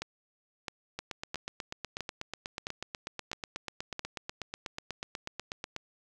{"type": "two click trains", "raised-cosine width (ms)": 0.2, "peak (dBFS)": [-18, -19], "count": [7, 40], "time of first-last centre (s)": [[0.02, 3.994], [0.99, 5.764]], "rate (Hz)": [1.51, 8.17], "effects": []}